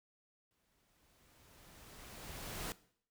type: noise with exponential growth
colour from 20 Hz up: pink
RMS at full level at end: -41 dBFS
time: 0.51-2.72 s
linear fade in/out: 0 ms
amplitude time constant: 480 ms
effects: noise-tail reverb RT60 0.6 s tail -19 dB re dry